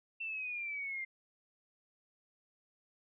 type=exponential sweep; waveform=sine; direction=down; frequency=2700 to 2093 Hz; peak=-37 dBFS; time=0.2-1.05 s; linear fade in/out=10 ms; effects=none